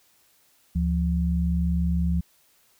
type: tone pair together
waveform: sine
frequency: 73.42 / 173.12 Hz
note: D2 / F3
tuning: 0 / -15 cents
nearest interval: octave + minor third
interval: 1485 cents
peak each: -23 / -24 dBFS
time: 0.75-2.21 s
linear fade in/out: 10 ms
effects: white hiss -62 dBFS RMS until 2.79 s